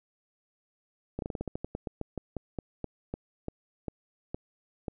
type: slowing click train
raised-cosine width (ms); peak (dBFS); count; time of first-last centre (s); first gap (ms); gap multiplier
2; -20; 21; 1.19-4.882; 32; 1.16
effects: none